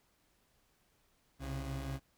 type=tone pair together; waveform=30% pulse; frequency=65.41 / 136.14 Hz; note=C2 / C#3; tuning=0 / -31 cents; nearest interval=octave + minor second; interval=1269 cents; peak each=-38 / -38 dBFS; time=1.39-2 s; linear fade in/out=50 ms; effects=pink hiss -73 dBFS RMS until 2.17 s